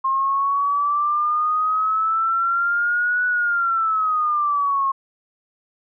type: exponential two-way sweep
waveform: sine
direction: up then down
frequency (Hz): 1064 to 1480 to 1076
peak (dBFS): -17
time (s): 0.04-4.92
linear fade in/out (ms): 10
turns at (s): 3.26
effects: none